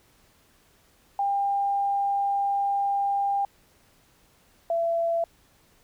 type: tone pair in turn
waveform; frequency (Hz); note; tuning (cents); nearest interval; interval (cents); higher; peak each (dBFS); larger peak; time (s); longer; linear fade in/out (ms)
sine; 799 / 671.9; G5 / E5; +33 / +33; minor third; 300; first; -22; neither; 1.19-3.45 / 4.7-5.24; first; 2
effects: pink hiss -61 dBFS RMS until 5.83 s